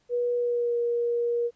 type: tone with pitch glide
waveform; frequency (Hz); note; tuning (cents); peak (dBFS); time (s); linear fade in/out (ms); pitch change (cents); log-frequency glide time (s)
sine; 484.5 to 474.3; B4 to A#4; -33 to +30; -23; 0.09-1.51; 50; -37; 0.36-0.77
effects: pink hiss -68 dBFS RMS until 1.55 s + resampled to 16000 Hz